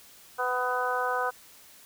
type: harmonic tone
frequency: 250 Hz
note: B3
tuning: 21 cents sharp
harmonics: 2 / 3 / 4 / 5 / 6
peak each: -32 / -32 / -32 / -32 / -32 dBFS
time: 0.38-1.31 s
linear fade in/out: 20 ms
effects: white hiss -53 dBFS RMS until 1.85 s